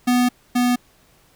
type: tone pair in turn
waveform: square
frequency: 246.9 / 245.8 Hz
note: B3 / B3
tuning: 0 / -8 cents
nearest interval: unison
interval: 8 cents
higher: first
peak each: -15 / -16 dBFS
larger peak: first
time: 0.07-0.29 / 0.55-0.76 s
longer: first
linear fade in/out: 10 ms
effects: pink hiss -56 dBFS RMS until 1.35 s